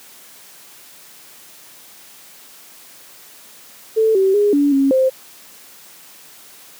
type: tone with pitch steps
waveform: sine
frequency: 441.7 / 384.4 / 412.1 / 286.4 / 273.5 / 523 Hz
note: A4 / G4 / G#4 / D4 / C#4 / C5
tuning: +7 / -34 / -13 / -43 / -23 / -1 cents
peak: -11 dBFS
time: 3.96-5.1 s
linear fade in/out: 20 ms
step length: 190 ms
effects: white hiss -43 dBFS RMS until 6.79 s + high-pass 150 Hz 12 dB/octave